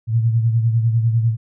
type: beating tone pair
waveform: sine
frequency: 113.7 / 123.7 Hz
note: A#2 / B2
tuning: -43 / +3 cents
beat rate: 10 Hz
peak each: -14 / -23 dBFS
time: 0.07-1.37 s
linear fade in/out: 50 ms
effects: none